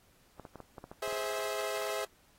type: clicks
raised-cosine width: 1 ms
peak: -31 dBFS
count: 9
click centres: 0.397 / 0.452 / 0.557 / 0.603 / 0.782 / 0.841 / 0.915 / 1.077 / 1.127 s
type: chord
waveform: sawtooth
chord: Ab augmented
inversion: none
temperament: equal with one note detuned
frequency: 415.3 / 523.3 / 650.9 Hz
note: Ab4 / C5 / E5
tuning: 0 / 0 / -22 cents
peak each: -34 / -35 / -33 dBFS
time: 1.02-2.05 s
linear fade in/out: 5 ms
effects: pink hiss -66 dBFS RMS until 2.38 s + AAC 48 kbps